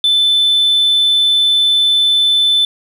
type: tone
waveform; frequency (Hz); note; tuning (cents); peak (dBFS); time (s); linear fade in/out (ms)
sine; 3520; A7; 0; -7; 0.04-2.65; 2
effects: tanh soft clip ceiling -7 dBFS + 7-bit